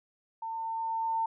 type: tone with level ramp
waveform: sine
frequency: 902 Hz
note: A5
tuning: 43 cents sharp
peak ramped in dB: -34 to -26 dBFS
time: 0.42-1.26 s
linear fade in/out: 5 ms
effects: none